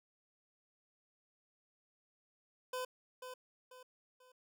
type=tone with echo; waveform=25% pulse; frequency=507 Hz; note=B4; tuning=45 cents sharp; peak=-34 dBFS; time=2.73-2.85 s; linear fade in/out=5 ms; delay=490 ms; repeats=3; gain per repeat=-8 dB; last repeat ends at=4.32 s; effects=none